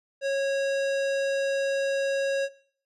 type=tone with hard clipping; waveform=sine; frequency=549 Hz; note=C#5; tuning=17 cents flat; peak=-26 dBFS; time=0.21-2.49 s; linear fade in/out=50 ms; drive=17 dB; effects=noise-tail reverb RT60 0.6 s tail -20 dB re dry + resampled to 32000 Hz